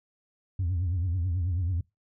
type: tone with vibrato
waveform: sine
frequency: 88.7 Hz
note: F2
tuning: 27 cents sharp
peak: -23 dBFS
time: 0.59-1.81 s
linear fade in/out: 5 ms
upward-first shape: triangle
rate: 9.2 Hz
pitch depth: 160 cents each way
effects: noise-tail reverb RT60 0.2 s tail -24 dB re dry + tanh soft clip ceiling -23 dBFS